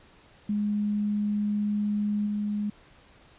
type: tone with level steps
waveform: sine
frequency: 207.7 Hz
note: G#3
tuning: in tune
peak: -24 / -26 dBFS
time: 0.49-2.7 s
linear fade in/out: 5 ms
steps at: 2.26 s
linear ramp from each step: 10 ms
effects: pink hiss -56 dBFS RMS until 3.38 s + resampled to 8000 Hz